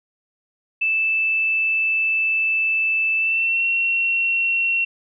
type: tone with pitch glide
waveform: sine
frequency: 2637 to 2725 Hz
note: E7 to F7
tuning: 0 to -43 cents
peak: -17 dBFS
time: 0.81-4.85 s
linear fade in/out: 10 ms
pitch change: +57 cents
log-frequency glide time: 3.17-3.64 s
effects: none